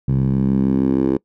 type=tone with band-pass filter sweep; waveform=10% pulse; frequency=66.4 Hz; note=C2; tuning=26 cents sharp; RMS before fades=-17 dBFS; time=0.08-1.17 s; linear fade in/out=5 ms; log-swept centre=130 to 350 Hz; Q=2.5; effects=noise-tail reverb RT60 0.1 s tail -24 dB re dry